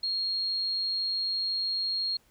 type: tone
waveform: sine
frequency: 4262 Hz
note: C8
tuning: 31 cents sharp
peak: -27 dBFS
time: 0.03-2.17 s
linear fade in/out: 5 ms
effects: pink hiss -65 dBFS RMS until 2.3 s